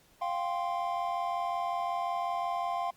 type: chord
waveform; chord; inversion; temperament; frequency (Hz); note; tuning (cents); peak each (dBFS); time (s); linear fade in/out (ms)
triangle; F suspended second; none; equal; 698.5 / 784 / 1046.5; F5 / G5 / C6; 0 / 0 / 0; -31 / -34 / -33; 0.21-2.91; 10
effects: pink hiss -63 dBFS RMS until 2.96 s + Opus 48 kbps